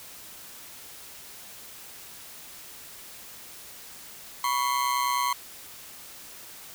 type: ring-modulated tone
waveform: 40% pulse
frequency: 1046.5 Hz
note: C6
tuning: in tune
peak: -20 dBFS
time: 4.44-5.33 s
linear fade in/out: 2 ms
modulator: 64.7 Hz
effects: white hiss -45 dBFS RMS until 6.74 s